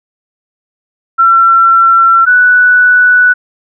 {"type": "tone pair in turn", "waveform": "sine", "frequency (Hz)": [1353, 1481.8], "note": ["E6", "F#6"], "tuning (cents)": [45, 2], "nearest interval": "major second", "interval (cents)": 157, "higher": "second", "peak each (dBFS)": -3, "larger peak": "neither", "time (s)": [[1.18, 2.26], [2.26, 3.34]], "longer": "neither", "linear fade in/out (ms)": 20, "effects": []}